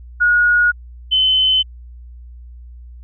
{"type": "tone pair in turn", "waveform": "sine", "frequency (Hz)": [1447, 3048], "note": ["F#6", "G7"], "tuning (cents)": [-39, -49], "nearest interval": "octave + minor second", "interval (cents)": 1290, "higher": "second", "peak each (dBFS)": [-10, -11], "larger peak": "first", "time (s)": [[0.2, 0.72], [1.11, 1.63]], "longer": "neither", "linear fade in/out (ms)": 20, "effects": ["added 60 Hz sine -34 dBFS peak until 3.03 s"]}